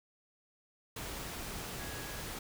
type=tone in noise; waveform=sine; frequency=1661.2 Hz; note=G#6; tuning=in tune; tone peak=-50 dBFS; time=1.79-2.22 s; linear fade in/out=5 ms; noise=pink; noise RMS=-42 dBFS; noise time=0.96-2.39 s; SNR=-11 dB; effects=none